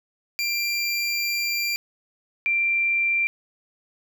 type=tone pair in turn; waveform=25% pulse / sine; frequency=2373 / 2362 Hz; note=D7 / D7; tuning=+17 / +9 cents; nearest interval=unison; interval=8 cents; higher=first; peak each=-19 dBFS; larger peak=neither; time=0.39-1.76 / 2.46-3.27 s; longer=first; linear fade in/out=0 ms; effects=none